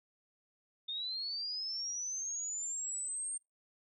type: linear sweep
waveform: sine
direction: up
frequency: 3616 to 8710 Hz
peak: -36 dBFS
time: 0.88-3.38 s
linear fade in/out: 10 ms
effects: noise-tail reverb RT60 0.2 s tail -26 dB re dry